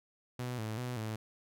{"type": "tone with vibrato", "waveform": "sawtooth", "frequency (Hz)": 116.54, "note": "A#2", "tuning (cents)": 0, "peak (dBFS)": -32, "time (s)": [0.39, 1.16], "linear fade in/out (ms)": 5, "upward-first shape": "square", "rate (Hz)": 2.6, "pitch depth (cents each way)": 110, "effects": []}